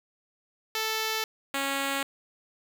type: tone pair in turn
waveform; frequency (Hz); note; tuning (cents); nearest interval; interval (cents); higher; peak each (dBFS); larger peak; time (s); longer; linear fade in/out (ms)
5% pulse; 440 / 275.4; A4 / C#4; 0 / -11; minor sixth; 811; first; -16; neither; 0.75-1.24 / 1.54-2.03; neither; 2
effects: 8-bit